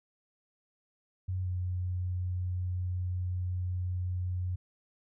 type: tone with pitch glide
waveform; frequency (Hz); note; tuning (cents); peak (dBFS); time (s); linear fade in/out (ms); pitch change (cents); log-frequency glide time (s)
sine; 92.5 to 90.54; F#2 to F#2; 0 to -37; -30; 1.28-4.56; 10; -37; 1.43-1.48
effects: none